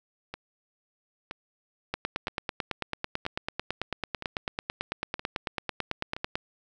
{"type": "two click trains", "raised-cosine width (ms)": 0.3, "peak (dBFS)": [-20, -13], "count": [7, 41], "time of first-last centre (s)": [[0.34, 6.165], [1.94, 6.355]], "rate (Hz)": [1.03, 9.06], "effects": []}